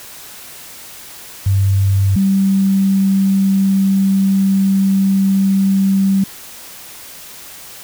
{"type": "tone pair in turn", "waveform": "sine", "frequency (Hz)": [98, 194.2], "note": ["G2", "G3"], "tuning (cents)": [0, -16], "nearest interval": "octave", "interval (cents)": 1184, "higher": "second", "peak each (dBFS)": -10, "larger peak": "neither", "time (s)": [[1.46, 2.16], [2.16, 6.24]], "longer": "second", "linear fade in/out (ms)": 5, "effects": ["white hiss -35 dBFS RMS until 7.83 s"]}